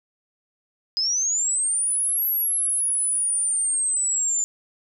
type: linear two-way sweep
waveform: sine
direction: up then down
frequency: 4978 to 11690 to 7070 Hz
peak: -20 dBFS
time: 0.97-4.44 s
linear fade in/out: 0 ms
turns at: 2.26 s
effects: none